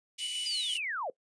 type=high-pass noise; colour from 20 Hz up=pink; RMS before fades=-42 dBFS; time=0.18-0.78 s; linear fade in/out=10 ms; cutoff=2100 Hz; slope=96 dB/octave
type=tone with tremolo; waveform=square; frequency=2960 Hz; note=F#7; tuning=in tune; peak=-33 dBFS; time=0.18-0.8 s; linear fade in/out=50 ms; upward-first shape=square; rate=5.8 Hz; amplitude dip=25%
type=linear sweep; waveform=sine; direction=down; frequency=4969 to 457.7 Hz; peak=-32 dBFS; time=0.46-1.1 s; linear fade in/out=2 ms
effects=noise-tail reverb RT60 0.1 s tail -21 dB re dry + resampled to 22050 Hz